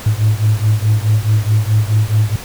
sine beating tone pair, 105.3 / 110 Hz, G#2 / A2, +24 / 0 cents, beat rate 4.7 Hz, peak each -12 / -13 dBFS, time 0.06-2.36 s, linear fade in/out 5 ms, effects tanh soft clip ceiling -5 dBFS + pink hiss -31 dBFS RMS until 2.44 s

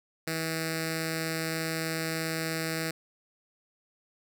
5% pulse tone with notch filter, 161.6 Hz, E3, 34 cents flat, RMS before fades -32 dBFS, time 0.27-2.91 s, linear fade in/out 5 ms, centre 970 Hz, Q 0.84, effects none

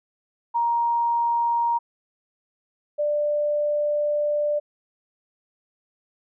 sine tone pair in turn, 939 / 591.5 Hz, A#5 / D5, +12 / +12 cents, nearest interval minor sixth, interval 800 cents, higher first, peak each -19 / -20 dBFS, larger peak first, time 0.54-1.79 / 2.98-4.6 s, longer second, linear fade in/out 20 ms, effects none

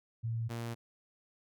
sine / sawtooth tone pair in turn, 114.4 / 116.8 Hz, A#2 / A#2, -32 / +4 cents, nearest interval unison, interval 36 cents, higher second, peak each -32 / -33 dBFS, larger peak first, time 0.23-0.49 / 0.49-0.75 s, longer neither, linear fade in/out 20 ms, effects none

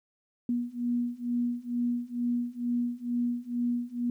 sine beating tone pair, 240 / 242.2 Hz, B3 / B3, -49 / -34 cents, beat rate 2.2 Hz, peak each -31 / -30 dBFS, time 0.49-4.1 s, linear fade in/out 2 ms, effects 11-bit

